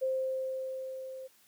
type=tone with level ramp; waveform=sine; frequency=524 Hz; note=C5; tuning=2 cents sharp; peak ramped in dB=-27 to -41 dBFS; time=0.01-1.28 s; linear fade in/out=20 ms; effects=white hiss -64 dBFS RMS until 1.47 s + high-pass 80 Hz 12 dB/octave